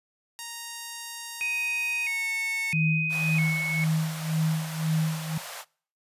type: tone with pitch glide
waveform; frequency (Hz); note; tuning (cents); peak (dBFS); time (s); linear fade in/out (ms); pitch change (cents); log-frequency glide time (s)
5% pulse; 932 to 909.1; A#5 to A#5; -1 to -44; -24; 0.39-2.73; 0; -43; 2.01-2.3
type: tone with vibrato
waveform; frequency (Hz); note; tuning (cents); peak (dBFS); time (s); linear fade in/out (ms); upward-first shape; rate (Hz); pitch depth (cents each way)
sine; 2349; D7; 0; -26; 1.41-3.84; 0; square; 0.76; 110
type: tone with tremolo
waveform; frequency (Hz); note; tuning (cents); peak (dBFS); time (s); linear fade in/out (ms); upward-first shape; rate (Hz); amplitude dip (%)
sine; 158.8; D#3; +36; -21; 2.73-5.38; 5; sine; 1.9; 75
type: high-pass noise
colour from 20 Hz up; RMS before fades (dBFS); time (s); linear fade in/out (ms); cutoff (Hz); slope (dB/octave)
pink; -39; 3.09-5.65; 50; 540; 48
effects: noise-tail reverb RT60 0.5 s tail -25 dB re dry + resampled to 32000 Hz